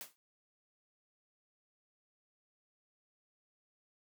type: noise with exponential decay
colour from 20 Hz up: white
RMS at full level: -42 dBFS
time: 0.01-0.16 s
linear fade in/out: 0 ms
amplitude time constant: 32 ms
effects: high-pass 150 Hz 12 dB/octave